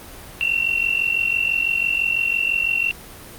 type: tone pair together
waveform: sine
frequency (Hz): 2698 / 2744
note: E7 / F7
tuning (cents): +40 / -31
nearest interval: unison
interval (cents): 29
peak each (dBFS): -21 / -20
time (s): 0.41-2.91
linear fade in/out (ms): 0
effects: pink hiss -39 dBFS RMS until 3.38 s + Opus 32 kbps